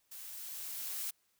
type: noise with level ramp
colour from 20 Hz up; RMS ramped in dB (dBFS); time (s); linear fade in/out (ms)
blue; -48 to -38; 0.11-1.11; 10
effects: white hiss -75 dBFS RMS until 1.39 s